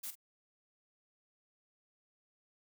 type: noise with echo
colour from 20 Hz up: blue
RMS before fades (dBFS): -42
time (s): 0.03-0.11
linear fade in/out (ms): 10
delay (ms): 45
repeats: 1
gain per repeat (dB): -12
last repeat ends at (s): 0.155
effects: none